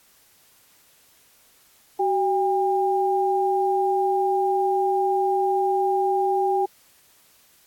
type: tone pair together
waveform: sine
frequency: 378.7 / 802.4 Hz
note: F#4 / G5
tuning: +40 / +40 cents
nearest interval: octave + minor second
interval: 1300 cents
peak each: -22 / -21 dBFS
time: 1.99-6.66 s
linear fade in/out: 10 ms
effects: white hiss -57 dBFS RMS until 7.66 s + AAC 64 kbps